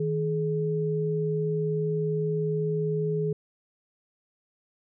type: tone pair together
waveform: sine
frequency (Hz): 158.3 / 422.6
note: D#3 / G#4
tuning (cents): +30 / +30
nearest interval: octave + perfect fourth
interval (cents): 1700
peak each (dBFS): -27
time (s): 0-3.33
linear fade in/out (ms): 5
effects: none